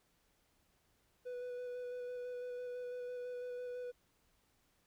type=tone with vibrato; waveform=triangle; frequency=493.9 Hz; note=B4; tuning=in tune; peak=-39 dBFS; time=1.25-3.92 s; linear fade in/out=20 ms; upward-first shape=square; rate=6 Hz; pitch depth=10 cents each way; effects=pink hiss -75 dBFS RMS until 4.86 s